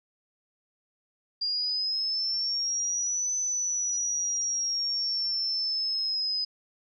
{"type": "linear two-way sweep", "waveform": "sine", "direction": "up then down", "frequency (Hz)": [4779, 6050, 5010], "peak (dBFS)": -26, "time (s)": [1.41, 6.45], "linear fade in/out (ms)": 10, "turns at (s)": 3.35, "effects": []}